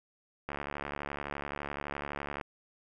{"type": "click train", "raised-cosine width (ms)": 0.5, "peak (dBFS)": -21, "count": 139, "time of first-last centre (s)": [0.49, 2.412], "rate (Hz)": 71.8, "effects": []}